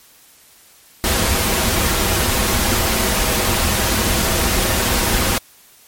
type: noise with comb filter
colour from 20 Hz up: pink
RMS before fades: -17 dBFS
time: 1.04-5.38 s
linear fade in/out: 0 ms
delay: 6.9 ms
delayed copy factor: -0.5
effects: white hiss -48 dBFS RMS until 5.87 s + MP3 64 kbps